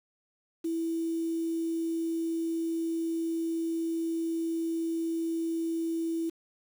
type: tone with quantisation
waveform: sine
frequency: 329.6 Hz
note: E4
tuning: in tune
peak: -28 dBFS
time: 0.64-6.3 s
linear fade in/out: 10 ms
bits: 8
effects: none